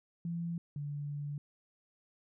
sine tone pair in turn, 169.4 / 145.05 Hz, E3 / D3, +48 / -21 cents, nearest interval minor third, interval 269 cents, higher first, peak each -34 / -36 dBFS, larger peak first, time 0.25-0.58 / 0.76-1.38 s, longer second, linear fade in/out 2 ms, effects none

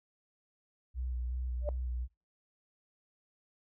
sine tone with vibrato, 61.9 Hz, B1, 5 cents sharp, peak -33 dBFS, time 0.94-2.08 s, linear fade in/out 50 ms, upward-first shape square, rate 2.7 Hz, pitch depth 24 cents each way
sine tone with exponential growth, 591 Hz, D5, 11 cents sharp, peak -28 dBFS, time 1.61-1.69 s, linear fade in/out 1 ms, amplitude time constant 17 ms
effects noise-tail reverb RT60 0.3 s tail -24 dB re dry

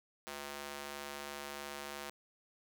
square tone with high-pass filter, 71.5 Hz, D2, 46 cents flat, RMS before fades -45 dBFS, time 0.27-2.1 s, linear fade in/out 0 ms, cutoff 520 Hz, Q 0.5, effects none

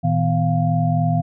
sine tone cluster, 114.2 / 157.8 / 247.7 / 697 Hz, A#2 / D#3 / B3 / F5, -35 / +25 / +5 / -4 cents, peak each -21 / -18 / -26 / -23 dBFS, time 0.03-1.22 s, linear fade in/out 20 ms, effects none

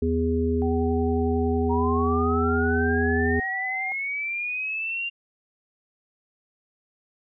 harmonic tone, 82.3 Hz, E2, 2 cents flat, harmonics 1 / 3 / 5, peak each -25 / -25 / -25 dBFS, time 0.02-3.4 s, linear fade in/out 5 ms
sine tone with vibrato, 762 Hz, G5, 49 cents flat, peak -32 dBFS, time 0.62-3.92 s, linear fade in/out 0 ms, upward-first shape sine, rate 11 Hz, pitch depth 25 cents each way
sine linear sweep, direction up, 928 to 2794 Hz, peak -26 dBFS, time 1.69-5.1 s, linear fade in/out 20 ms
effects none

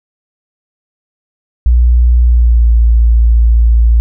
sine tone with pitch glide, 60 to 57.29 Hz, B1 to A#1, -49 to -29 cents, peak -4 dBFS, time 1.66-4 s, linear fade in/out 0 ms, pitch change -80 cents, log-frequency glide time 2.24-2.72 s, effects none

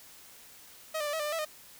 sawtooth tone with pitch steps, 632 / 595 / 586 / 641 / 595 / 599 / 655 / 613 Hz, D#5 / D5 / D5 / E5 / D5 / D5 / E5 / D#5, +27 / +22 / -4 / -49 / +22 / +34 / -11 / -26 cents, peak -27 dBFS, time 0.94-1.452 s, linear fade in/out 10 ms, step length 64 ms, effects white hiss -53 dBFS RMS until 1.79 s

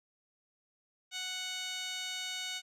15% pulse tone with band-pass filter, 740 Hz, F#5, in tune, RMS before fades -39 dBFS, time 1.11-2.62 s, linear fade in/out 50 ms, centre 4500 Hz, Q 2.9, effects none

